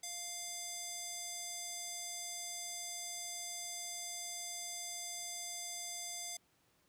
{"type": "tone with band-pass filter", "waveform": "square", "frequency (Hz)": 698.5, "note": "F5", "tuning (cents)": 0, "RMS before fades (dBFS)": -44, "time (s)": [0.03, 6.37], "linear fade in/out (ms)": 5, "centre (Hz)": 7300, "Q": 2, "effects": ["pink hiss -73 dBFS RMS until 6.88 s", "high-pass 80 Hz 12 dB/octave"]}